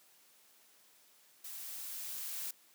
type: noise with level ramp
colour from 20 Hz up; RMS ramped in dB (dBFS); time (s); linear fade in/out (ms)
blue; -46 to -40; 1.44-2.51; 5
effects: white hiss -65 dBFS RMS until 2.74 s + high-pass 200 Hz 12 dB/octave